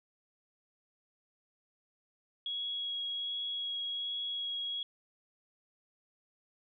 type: tone with vibrato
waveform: sine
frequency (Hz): 3322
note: G#7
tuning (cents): 0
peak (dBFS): -34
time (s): 2.46-4.83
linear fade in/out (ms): 2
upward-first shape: sine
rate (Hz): 1.3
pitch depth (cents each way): 8
effects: none